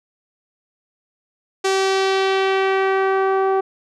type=tone with low-pass filter sweep; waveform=sawtooth; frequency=384.9 Hz; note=G4; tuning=32 cents flat; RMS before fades=-18 dBFS; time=1.64-3.61 s; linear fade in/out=10 ms; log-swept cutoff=7200 to 940 Hz; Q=1.3; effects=none